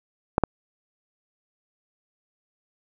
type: clicks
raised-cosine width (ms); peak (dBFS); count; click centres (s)
1; -4; 2; 0.381 / 0.437
effects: none